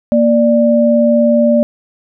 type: tone pair together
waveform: sine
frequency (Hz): 233.9 / 589.4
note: A#3 / D5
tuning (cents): +6 / +6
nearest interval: octave + major third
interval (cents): 1600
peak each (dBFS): -10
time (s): 0.12-1.63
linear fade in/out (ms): 0
effects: none